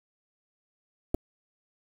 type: clicks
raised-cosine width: 2 ms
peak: -15 / -13 dBFS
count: 2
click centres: 1.144 / 1.147 s
effects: 7-bit